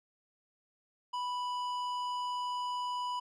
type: tone with tanh clipping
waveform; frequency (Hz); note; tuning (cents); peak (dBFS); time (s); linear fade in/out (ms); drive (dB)
sine; 987.8; B5; 0; -35; 1.13-3.2; 10; 12
effects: none